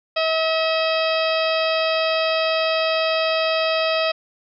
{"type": "harmonic tone with a mistuned harmonic", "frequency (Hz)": 642, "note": "E5", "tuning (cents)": -46, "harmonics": [1, 2, 3, 4, 5, 6, 7, 8], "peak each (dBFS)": [-20, -26, -31, -26, -29, -31, -32, -33], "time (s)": [0.16, 4.12], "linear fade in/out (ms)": 10, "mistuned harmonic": 7, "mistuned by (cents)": 80, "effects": []}